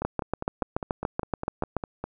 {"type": "two click trains", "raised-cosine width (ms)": 1, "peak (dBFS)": [-17, -11], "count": [11, 13], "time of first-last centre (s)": [[0.02, 2.04], [0.05, 1.767]], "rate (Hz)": [4.95, 6.99], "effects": []}